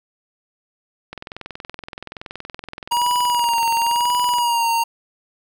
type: click train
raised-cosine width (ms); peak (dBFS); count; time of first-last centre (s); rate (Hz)
0.3; -16; 70; 1.13-4.385; 21.2
type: tone with vibrato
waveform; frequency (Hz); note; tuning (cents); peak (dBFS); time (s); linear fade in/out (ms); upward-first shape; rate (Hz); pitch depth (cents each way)
square; 950; A#5; +33; -17; 2.91-4.84; 10; sine; 0.96; 52
effects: none